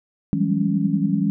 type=tone cluster; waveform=sine; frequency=162 / 186.7 / 198 / 207.7 / 277.8 Hz; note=E3 / F#3 / G3 / G#3 / C#4; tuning=-30 / +16 / +18 / 0 / +4 cents; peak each=-24 dBFS; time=0.33-1.3 s; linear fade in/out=0 ms; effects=none